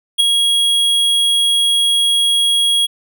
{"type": "tone with ADSR envelope", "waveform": "square", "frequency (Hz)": 3300, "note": "G#7", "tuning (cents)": -12, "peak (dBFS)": -7, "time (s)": [0.18, 2.87], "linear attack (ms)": 23, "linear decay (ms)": 7, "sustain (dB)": -5, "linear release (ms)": 22, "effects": []}